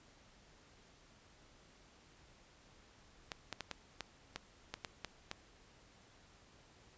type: clicks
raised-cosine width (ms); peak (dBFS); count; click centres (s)
0.2; -23; 10; 3.318 / 3.527 / 3.607 / 3.713 / 4.007 / 4.36 / 4.74 / 4.848 / 5.047 / 5.314
effects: pink hiss -64 dBFS RMS until 6.97 s + resampled to 16000 Hz